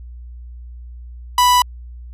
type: tone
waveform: 45% pulse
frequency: 988 Hz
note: B5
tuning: in tune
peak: -10 dBFS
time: 1.38-1.62 s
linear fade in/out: 2 ms
effects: added 60 Hz sine -32 dBFS peak until 2.13 s + resampled to 32000 Hz